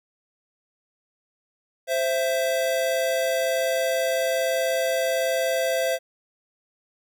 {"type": "tone pair together", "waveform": "square", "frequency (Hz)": [523.3, 664.5], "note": ["C5", "E5"], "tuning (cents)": [0, 14], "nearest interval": "major third", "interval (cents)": 414, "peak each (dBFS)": -25, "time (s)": [1.87, 5.99], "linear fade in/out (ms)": 50, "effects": []}